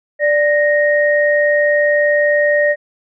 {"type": "tone pair together", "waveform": "sine", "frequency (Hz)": [588.5, 1864.7], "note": ["D5", "A#6"], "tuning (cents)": [3, 0], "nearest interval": "octave + minor sixth", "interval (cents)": 1997, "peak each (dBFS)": [-12, -15], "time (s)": [0.19, 2.76], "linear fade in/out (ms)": 50, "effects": []}